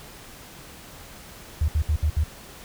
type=tone bursts; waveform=sine; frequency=76.2 Hz; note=D#2; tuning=36 cents flat; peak=-18 dBFS; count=5; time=1.61-2.239 s; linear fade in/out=5 ms; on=73 ms; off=66 ms; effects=pink hiss -44 dBFS RMS until 2.64 s